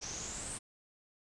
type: noise with low-pass filter sweep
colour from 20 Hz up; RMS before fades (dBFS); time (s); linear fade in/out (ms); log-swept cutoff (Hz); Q
pink; -42; 0.01-0.59; 20; 5800 to 8900; 8.8
effects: resampled to 24000 Hz